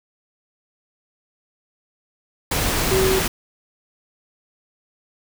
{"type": "tone in noise", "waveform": "sine", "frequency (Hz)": 380, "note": "F#4", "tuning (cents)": 46, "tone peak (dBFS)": -17, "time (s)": [2.91, 3.19], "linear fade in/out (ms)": 5, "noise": "pink", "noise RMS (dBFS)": -21, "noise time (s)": [2.51, 3.28], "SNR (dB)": 1, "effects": []}